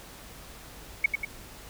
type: tone with echo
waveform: sine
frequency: 2217 Hz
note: C#7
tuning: in tune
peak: -17 dBFS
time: 1.04-1.06 s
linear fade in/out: 5 ms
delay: 95 ms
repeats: 2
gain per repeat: -5 dB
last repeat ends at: 1.25 s
effects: added 50 Hz sine -52 dBFS peak until 1.69 s + pink hiss -47 dBFS RMS until 1.69 s